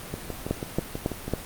two click trains, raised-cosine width 2 ms, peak -17 / -10 dBFS, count 8 / 4, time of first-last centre 0.14-1.28 / 0.51-1.336 s, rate 6.14 / 3.63 Hz, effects pink hiss -39 dBFS RMS until 1.45 s + Opus 32 kbps

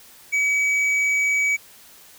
sine tone with hard clipping, 2276 Hz, C#7, 45 cents sharp, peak -19 dBFS, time 0.32-1.57 s, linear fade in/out 20 ms, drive 5 dB, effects white hiss -48 dBFS RMS until 2.18 s

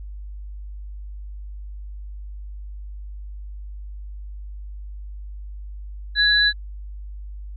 sine tone pair together, 1673 / 3979 Hz, G#6 / B7, +12 / +12 cents, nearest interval octave + minor third, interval 1500 cents, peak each -17 dBFS, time 6.15-6.53 s, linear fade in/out 50 ms, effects added 50 Hz sine -32 dBFS peak until 7.56 s

